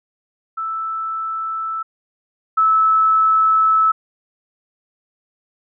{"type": "tone pair in turn", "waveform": "sine", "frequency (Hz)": [1318.5, 1304.9], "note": ["E6", "E6"], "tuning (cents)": [0, -18], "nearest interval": "unison", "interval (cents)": 18, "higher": "first", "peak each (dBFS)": [-21, -11], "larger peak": "second", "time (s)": [[0.57, 1.83], [2.57, 3.92]], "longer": "second", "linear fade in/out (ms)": 10, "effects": []}